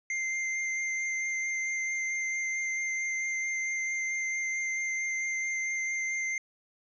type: tone with vibrato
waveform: square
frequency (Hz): 2093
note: C7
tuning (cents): 0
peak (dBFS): -30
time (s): 0.1-6.38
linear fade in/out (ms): 2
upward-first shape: sine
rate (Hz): 4.5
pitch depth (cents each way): 10
effects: resampled to 16000 Hz